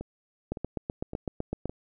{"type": "two click trains", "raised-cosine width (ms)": 2, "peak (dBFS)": [-17, -23], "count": [10, 4], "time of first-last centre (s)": [[0.52, 1.656], [0.01, 1.695]], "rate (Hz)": [7.92, 1.78], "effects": []}